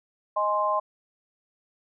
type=chord; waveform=sine; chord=Ab major; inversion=second; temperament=equal; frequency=622.3 / 830.6 / 1046.5 Hz; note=Eb5 / Ab5 / C6; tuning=0 / 0 / 0 cents; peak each=-27 / -30 / -24 dBFS; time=0.36-0.8 s; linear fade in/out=10 ms; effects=none